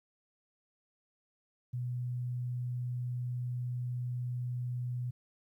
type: tone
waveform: sine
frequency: 123.47 Hz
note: B2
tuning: in tune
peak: -33 dBFS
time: 1.73-5.11 s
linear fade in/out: 10 ms
effects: 12-bit